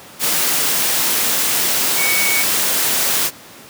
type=tone in noise; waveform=sine; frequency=2239 Hz; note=C#7; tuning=17 cents sharp; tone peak=-18 dBFS; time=1.96-2.45 s; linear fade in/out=50 ms; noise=white; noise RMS=-17 dBFS; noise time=0.19-3.31 s; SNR=-4 dB; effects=pink hiss -39 dBFS RMS until 3.69 s + high-pass 150 Hz 12 dB/octave